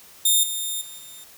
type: tone with level steps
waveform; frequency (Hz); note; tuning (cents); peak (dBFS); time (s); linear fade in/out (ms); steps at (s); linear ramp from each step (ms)
10% pulse; 3638; A#7; -43; -8 / -18 / -30 / -33; 0.25-1.24; 5; 0.43 / 0.81 / 0.98; 5
effects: white hiss -48 dBFS RMS until 1.37 s